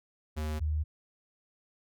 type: tone pair in turn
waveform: square / sine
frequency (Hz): 76.9 / 76.53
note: D#2 / D#2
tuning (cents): -20 / -28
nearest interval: unison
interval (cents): 8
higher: first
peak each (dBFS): -32 / -27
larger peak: second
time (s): 0.36-0.6 / 0.6-0.84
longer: neither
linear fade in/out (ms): 20
effects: none